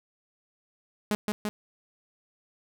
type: tone with echo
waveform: sawtooth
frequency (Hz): 210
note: G#3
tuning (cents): +19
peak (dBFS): -20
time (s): 1.11-1.15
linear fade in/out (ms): 0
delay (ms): 170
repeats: 2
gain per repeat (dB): -2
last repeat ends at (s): 1.49
effects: none